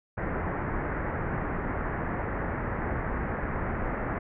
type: low-pass noise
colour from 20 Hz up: pink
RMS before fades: -31 dBFS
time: 0.17-4.19 s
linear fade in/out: 10 ms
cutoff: 2000 Hz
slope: 48 dB/octave
effects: none